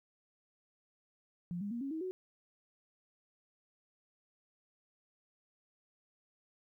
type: tone with pitch steps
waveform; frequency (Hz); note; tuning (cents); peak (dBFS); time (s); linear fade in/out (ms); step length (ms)
sine; 174.9 / 203.2 / 236.2 / 274.4 / 318.9 / 370.6; F3 / G#3 / A#3 / C#4 / D#4 / F#4; +3 / -38 / +23 / -17 / +43 / +3; -36; 1.51-2.11; 0; 100
effects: 13-bit